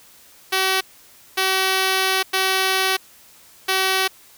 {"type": "tone bursts at uneven times", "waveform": "5% pulse", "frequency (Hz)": 380, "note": "F#4", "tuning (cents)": 46, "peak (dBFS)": -6, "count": 4, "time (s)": [[0.52, 0.81], [1.37, 2.23], [2.33, 2.97], [3.68, 4.08]], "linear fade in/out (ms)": 10, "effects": ["white hiss -49 dBFS RMS until 4.37 s"]}